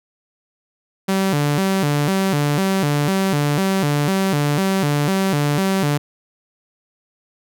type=tone with vibrato; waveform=sawtooth; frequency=167.6 Hz; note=E3; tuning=29 cents sharp; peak=-12 dBFS; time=1.08-5.98 s; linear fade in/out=10 ms; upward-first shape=square; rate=2 Hz; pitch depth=240 cents each way; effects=none